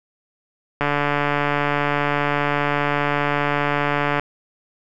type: click train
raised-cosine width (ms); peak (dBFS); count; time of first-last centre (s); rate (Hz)
0.5; -5; 492; 0.81-4.196; 145
effects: none